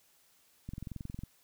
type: click train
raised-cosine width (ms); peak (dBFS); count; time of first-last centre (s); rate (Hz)
5; -28; 13; 0.69-1.235; 22
effects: white hiss -67 dBFS RMS until 1.43 s